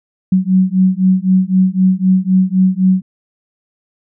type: beating tone pair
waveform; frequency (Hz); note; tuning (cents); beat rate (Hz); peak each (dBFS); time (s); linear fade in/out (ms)
sine; 185 / 188.9; F#3 / F#3; 0 / +36; 3.9; -12; 0.32-3.02; 5
effects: none

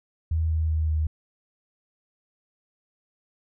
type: tone with pitch steps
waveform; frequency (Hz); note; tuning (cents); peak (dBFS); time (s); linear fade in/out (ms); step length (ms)
sine; 80.4 / 79.52 / 78.65 / 77.8; E2 / D#2 / D#2 / D#2; -43 / +38 / +19 / 0; -21; 0.31-1.07; 5; 190
effects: none

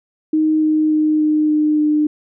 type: tone with pitch steps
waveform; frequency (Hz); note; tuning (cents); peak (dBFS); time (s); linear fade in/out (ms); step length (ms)
sine; 311.4 / 309.4 / 307.5 / 305.5 / 303.6 / 301.7; D#4 / D#4 / D#4 / D#4 / D#4 / D4; +2 / -10 / -20 / -32 / -42 / +47; -12; 0.33-2.07; 5; 290
effects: none

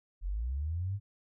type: linear sweep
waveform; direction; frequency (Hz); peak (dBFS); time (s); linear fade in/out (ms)
sine; up; 41.2 to 103.83; -31; 0.21-1; 50
effects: none

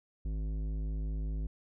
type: tone with tanh clipping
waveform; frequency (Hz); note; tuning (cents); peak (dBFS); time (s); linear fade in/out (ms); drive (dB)
sine; 52.5; G#1; +19; -34; 0.25-1.47; 5; 13
effects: none

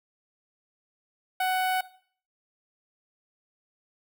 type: tone with notch filter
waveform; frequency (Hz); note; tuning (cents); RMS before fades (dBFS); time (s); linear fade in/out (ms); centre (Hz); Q
sawtooth; 745; F#5; +12; -26; 1.4-1.81; 5; 6300; 0.81
effects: noise-tail reverb RT60 0.5 s tail -17 dB re dry

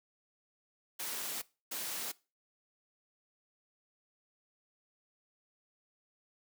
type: noise bursts at uneven times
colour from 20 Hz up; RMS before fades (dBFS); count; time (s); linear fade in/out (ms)
white; -39; 2; 0.99-1.42 / 1.71-2.12; 10
effects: noise-tail reverb RT60 0.3 s tail -21 dB re dry + high-pass 200 Hz 12 dB/octave

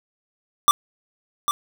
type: tone with echo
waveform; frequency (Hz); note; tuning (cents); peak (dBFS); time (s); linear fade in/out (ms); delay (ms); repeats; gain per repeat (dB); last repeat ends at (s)
square; 1174.7; D6; 0; -11; 0.68-0.71; 0; 800; 1; -8; 1.51
effects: none

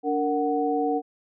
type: tone cluster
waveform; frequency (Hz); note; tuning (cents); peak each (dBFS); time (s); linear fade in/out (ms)
sine; 289.5 / 461.6 / 743; D4 / A#4 / F#5; -25 / -17 / +7; -26; 0.03-1.02; 50
effects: none

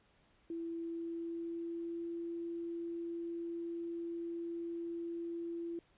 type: tone with pitch glide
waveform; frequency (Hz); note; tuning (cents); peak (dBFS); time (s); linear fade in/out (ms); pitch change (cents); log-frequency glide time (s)
sine; 333.5 to 338.4; E4 to E4; +20 to +45; -38; 0.5-5.79; 2; +25; 0.78-2.11
effects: pink hiss -70 dBFS RMS until 5.97 s + resampled to 8000 Hz

